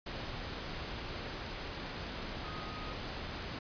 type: tone in noise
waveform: sine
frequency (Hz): 1250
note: D#6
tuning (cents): +8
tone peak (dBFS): -47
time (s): 2.44-2.93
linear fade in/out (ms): 5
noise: pink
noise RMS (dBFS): -41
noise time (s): 0.06-3.59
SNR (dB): -9
effects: resampled to 11025 Hz